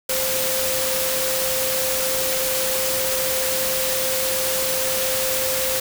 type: tone in noise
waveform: sine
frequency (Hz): 522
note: C5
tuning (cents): -4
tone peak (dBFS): -25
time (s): 0.09-5.8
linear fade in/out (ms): 5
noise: white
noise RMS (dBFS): -23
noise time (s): 0.09-5.8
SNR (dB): -5
effects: none